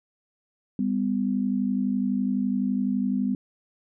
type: tone pair together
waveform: sine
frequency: 199.6 / 251.5 Hz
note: G3 / B3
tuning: +32 / +32 cents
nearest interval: major third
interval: 400 cents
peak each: -25 dBFS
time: 0.79-3.35 s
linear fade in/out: 2 ms
effects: none